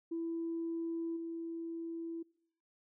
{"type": "tone with level steps", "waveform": "sine", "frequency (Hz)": 332, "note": "E4", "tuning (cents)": 12, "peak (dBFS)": [-34, -38], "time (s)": [0.11, 2.23], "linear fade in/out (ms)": 10, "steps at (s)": 1.16, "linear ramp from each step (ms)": 10, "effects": ["noise-tail reverb RT60 0.8 s tail -26 dB re dry", "tanh soft clip ceiling -30 dBFS"]}